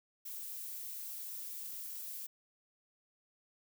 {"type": "noise", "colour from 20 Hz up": "violet", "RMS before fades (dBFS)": -44, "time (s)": [0.25, 2.27], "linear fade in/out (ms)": 10, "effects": []}